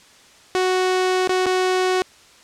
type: tone with dropouts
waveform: sawtooth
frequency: 370 Hz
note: F#4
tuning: in tune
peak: -13 dBFS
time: 0.55-2.02 s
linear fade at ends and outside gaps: 0 ms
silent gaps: 1.274-1.293 / 1.459-1.465 s
effects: white hiss -49 dBFS RMS until 2.43 s + low-pass 7000 Hz 12 dB/octave